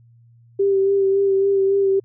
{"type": "tone with vibrato", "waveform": "sine", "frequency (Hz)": 392, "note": "G4", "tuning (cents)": 0, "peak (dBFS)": -14, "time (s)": [0.59, 2], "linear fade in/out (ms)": 10, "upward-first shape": "sine", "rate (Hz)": 3.6, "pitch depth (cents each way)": 24, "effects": ["added 117 Hz sine -48 dBFS peak until 2.04 s"]}